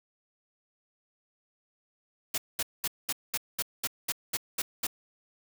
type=noise bursts; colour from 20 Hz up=white; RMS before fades=-30 dBFS; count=11; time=2.34-4.869 s; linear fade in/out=5 ms; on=39 ms; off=210 ms; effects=none